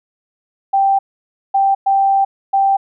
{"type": "tone bursts at uneven times", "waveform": "sine", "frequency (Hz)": 784, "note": "G5", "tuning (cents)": 0, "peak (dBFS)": -10, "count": 4, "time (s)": [[0.73, 0.99], [1.54, 1.75], [1.86, 2.25], [2.53, 2.77]], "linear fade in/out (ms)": 10, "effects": []}